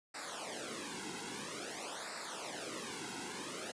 pink noise with flanger, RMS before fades -43 dBFS, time 0.14-3.72 s, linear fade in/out 10 ms, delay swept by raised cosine 0.31 to 1.71 ms, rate 0.5 Hz, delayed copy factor -0.85, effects high-pass 200 Hz 12 dB/octave + resampled to 22050 Hz

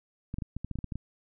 clicks, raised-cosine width 5 ms, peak -22 dBFS, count 11, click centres 0.341 / 0.385 / 0.422 / 0.566 / 0.646 / 0.713 / 0.756 / 0.788 / 0.843 / 0.922 / 0.956 s, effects none

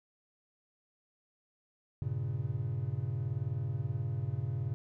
triangle chord, G diminished, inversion none, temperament equal with one note detuned, 98 / 116.54 / 137.24 Hz, G2 / Bb2 / Db3, 0 / 0 / -17 cents, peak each -36 / -34 / -34 dBFS, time 2.02-4.74 s, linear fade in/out 0 ms, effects none

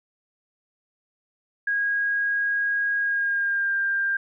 sine tone with pitch glide, 1640 to 1593.3 Hz, G#6 to G6, -22 to +28 cents, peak -21 dBFS, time 1.67-4.17 s, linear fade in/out 5 ms, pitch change -50 cents, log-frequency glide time 2.98-3.75 s, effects none

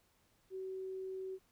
sine tone, 378.5 Hz, F#4, 39 cents sharp, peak -40 dBFS, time 0.5-1.39 s, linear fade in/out 50 ms, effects pink hiss -73 dBFS RMS until 1.51 s

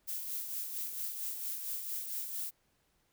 violet noise with tremolo, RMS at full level -37 dBFS, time 0.07-2.51 s, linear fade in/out 20 ms, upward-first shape sine, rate 4.4 Hz, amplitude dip 45%, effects pink hiss -74 dBFS RMS until 3.12 s

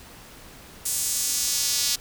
square tone with high-pass filter sweep, 130.6 Hz, C3, 3 cents flat, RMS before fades -25 dBFS, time 0.85-1.96 s, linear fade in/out 10 ms, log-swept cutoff 8100 to 4800 Hz, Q 1.6, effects pink hiss -46 dBFS RMS until 2 s

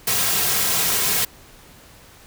white noise with comb filter, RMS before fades -20 dBFS, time 0.07-1.25 s, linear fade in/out 5 ms, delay 3.4 ms, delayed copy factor -0.55, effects pink hiss -47 dBFS RMS until 2.26 s

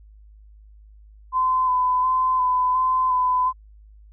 sine tone with vibrato, 1016 Hz, B5, 49 cents sharp, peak -17 dBFS, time 1.32-3.53 s, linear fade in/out 50 ms, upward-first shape square, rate 1.4 Hz, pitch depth 17 cents each way, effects added 52 Hz sine -45 dBFS peak until 4.12 s

